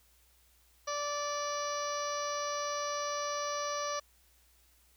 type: harmonic tone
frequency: 583 Hz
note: D5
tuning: 13 cents flat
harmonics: 1 / 2 / 3 / 4 / 5 / 6 / 7 / 8 / 9 / 10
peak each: -37 / -36 / -45 / -49 / -51 / -52 / -49 / -48 / -49 / -42 dBFS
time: 0.87-4 s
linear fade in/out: 10 ms
effects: added 60 Hz sine -67 dBFS peak until 4.96 s + white hiss -67 dBFS RMS until 4.96 s